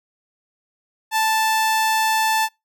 sawtooth tone, 880 Hz, A5, in tune, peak -13 dBFS, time 1.11-2.49 s, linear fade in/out 50 ms, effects noise-tail reverb RT60 0.2 s tail -25 dB re dry

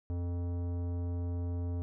sine tone with tanh clipping, 87.31 Hz, F2, in tune, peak -34 dBFS, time 0.1-1.82 s, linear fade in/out 0 ms, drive 15 dB, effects none

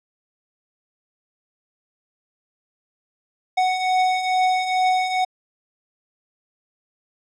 square beating tone pair, 740 / 742.3 Hz, F#5 / F#5, 0 / +5 cents, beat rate 2.3 Hz, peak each -26 / -19 dBFS, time 3.57-5.25 s, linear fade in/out 10 ms, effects low-pass 5000 Hz 12 dB/octave

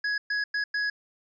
square tone bursts at uneven times, 1672 Hz, G#6, 11 cents sharp, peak -26 dBFS, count 4, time 0.04-0.18 / 0.3-0.44 / 0.54-0.64 / 0.74-0.9 s, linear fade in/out 5 ms, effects resampled to 16000 Hz

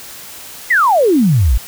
sine exponential sweep, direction down, 2093 to 49.03 Hz, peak -8 dBFS, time 0.7-1.58 s, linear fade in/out 10 ms, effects white hiss -33 dBFS RMS until 1.67 s

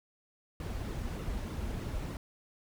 brown noise with flanger, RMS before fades -37 dBFS, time 0.6-2.17 s, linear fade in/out 2 ms, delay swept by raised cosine 1.2 to 7.1 ms, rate 3.3 Hz, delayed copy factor -0.6, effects none

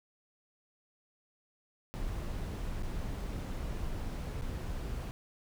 brown noise with dropouts, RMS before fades -37 dBFS, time 1.94-5.11 s, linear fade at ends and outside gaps 0 ms, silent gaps 2.824-2.832 / 4.412-4.42 s, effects none

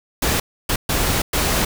pink noise bursts at uneven times, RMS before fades -19 dBFS, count 4, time 0.22-0.4 / 0.69-0.76 / 0.89-1.22 / 1.33-1.65 s, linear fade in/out 5 ms, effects none

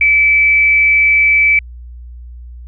sine tone with frequency modulation, 2307 Hz, D7, 31 cents flat, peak -7 dBFS, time 0.01-1.59 s, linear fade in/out 2 ms, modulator 172 Hz, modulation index 0.21, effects added 60 Hz sine -29 dBFS peak until 2.67 s

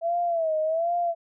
sine tone with vibrato, 659.3 Hz, E5, in tune, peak -22 dBFS, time 0.01-1.15 s, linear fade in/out 50 ms, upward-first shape sine, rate 1.3 Hz, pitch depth 100 cents each way, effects none

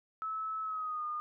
sine tone with pitch glide, 1300 to 1220 Hz, E6 to D#6, -24 to -34 cents, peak -34 dBFS, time 0.22-1.2 s, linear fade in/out 0 ms, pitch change -110 cents, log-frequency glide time 0.62-1.05 s, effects none

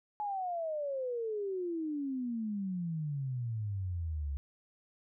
sine exponential sweep, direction down, 851 to 68 Hz, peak -33 dBFS, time 0.2-4.37 s, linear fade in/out 0 ms, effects none

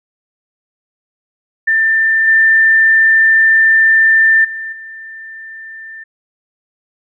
sine tone with level steps, 1787 Hz, A6, 26 cents sharp, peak -9 / -6 / -21 / -28 dBFS, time 1.67-6.04 s, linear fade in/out 10 ms, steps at 2.27 / 4.44 / 4.72 s, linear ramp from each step 10 ms, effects none

